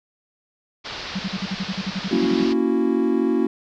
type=low-pass noise; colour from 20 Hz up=white; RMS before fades=-33 dBFS; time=0.84-2.54 s; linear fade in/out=20 ms; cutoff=5100 Hz; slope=48 dB/octave
type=tone bursts; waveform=sine; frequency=190.8 Hz; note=G3; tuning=47 cents flat; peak=-22 dBFS; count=15; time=1.15-2.44 s; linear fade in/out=10 ms; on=44 ms; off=45 ms
type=chord; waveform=triangle; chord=F# dominant seventh; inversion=first; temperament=equal; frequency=233.1 / 277.2 / 329.6 / 370 Hz; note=A#3 / C#4 / E4 / F#4; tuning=0 / 0 / 0 / 0 cents; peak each=-21 dBFS; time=2.11-3.47 s; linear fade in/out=5 ms
effects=none